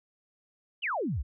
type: exponential sweep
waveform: sine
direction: down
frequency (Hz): 3200 to 52.1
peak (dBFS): -28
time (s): 0.82-1.23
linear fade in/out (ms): 20
effects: none